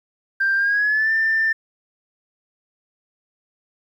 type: tone with pitch glide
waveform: sine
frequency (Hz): 1582 to 1786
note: G6 to A6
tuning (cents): +15 to +25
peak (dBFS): -15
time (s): 0.4-1.53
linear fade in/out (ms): 10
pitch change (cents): +210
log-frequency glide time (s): 0.56-1.12
effects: tanh soft clip ceiling -12 dBFS + 9-bit